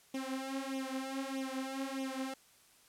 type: tone with flanger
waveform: sawtooth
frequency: 266.8 Hz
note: C4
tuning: 34 cents sharp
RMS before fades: -39 dBFS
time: 0.14-2.34 s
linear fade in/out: 5 ms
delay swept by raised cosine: 0.32 to 5.22 ms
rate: 1.6 Hz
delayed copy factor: +0.9
effects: white hiss -64 dBFS RMS until 2.88 s + low-pass 12000 Hz 12 dB/octave